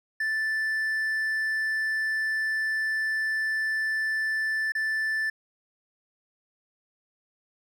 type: tone with dropouts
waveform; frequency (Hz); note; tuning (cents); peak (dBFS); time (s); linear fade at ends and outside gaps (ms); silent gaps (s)
triangle; 1760; A6; 0; -23; 0.2-5.3; 5; 4.721-4.75
effects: none